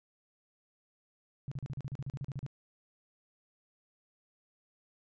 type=tone bursts; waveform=sine; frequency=136.3 Hz; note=C#3; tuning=29 cents flat; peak=-35 dBFS; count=14; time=1.48-2.464 s; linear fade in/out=0 ms; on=35 ms; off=38 ms; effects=resampled to 16000 Hz